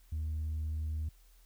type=tone with tanh clipping; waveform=triangle; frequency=77.78 Hz; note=D#2; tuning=in tune; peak=-33 dBFS; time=0.12-1.09 s; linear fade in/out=5 ms; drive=6 dB; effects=added 41 Hz sine -58 dBFS peak until 1.45 s + white hiss -68 dBFS RMS until 1.45 s